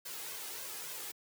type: noise with flanger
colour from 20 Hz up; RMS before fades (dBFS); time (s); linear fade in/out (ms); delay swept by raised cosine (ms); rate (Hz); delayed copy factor
white; -43; 0.05-1.12; 10; 1.9 to 2.43; 3.5; +0.6
effects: high-pass 150 Hz 12 dB/octave